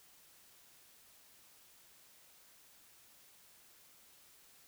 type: silence
effects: white hiss -63 dBFS RMS until 4.67 s